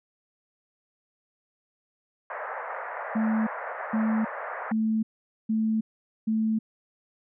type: band-pass noise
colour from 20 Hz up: pink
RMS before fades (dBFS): -35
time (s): 2.3-4.72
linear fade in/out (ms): 2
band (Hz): 520 to 1900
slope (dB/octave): 48
type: tone bursts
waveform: sine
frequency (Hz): 220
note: A3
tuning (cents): 0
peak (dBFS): -22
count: 5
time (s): 3.15-6.59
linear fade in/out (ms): 10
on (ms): 320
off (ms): 460
effects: none